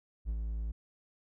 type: tone with ADSR envelope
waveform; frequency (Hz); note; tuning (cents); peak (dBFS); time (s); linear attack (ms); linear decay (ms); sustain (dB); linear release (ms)
triangle; 55; A1; 0; -28; 0.25-0.72; 41; 59; -3; 10
effects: none